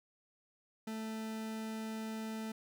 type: tone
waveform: 40% pulse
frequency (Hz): 220.4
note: A3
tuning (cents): +3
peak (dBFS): -38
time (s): 0.87-2.52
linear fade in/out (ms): 5
effects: none